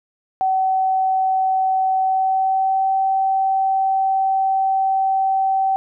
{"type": "tone with pitch glide", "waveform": "sine", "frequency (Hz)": [760, 770.2], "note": ["F#5", "G5"], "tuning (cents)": [46, -31], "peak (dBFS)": -15, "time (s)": [0.41, 5.76], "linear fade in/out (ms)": 0, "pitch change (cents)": 23, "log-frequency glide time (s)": [2.02, 2.94], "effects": []}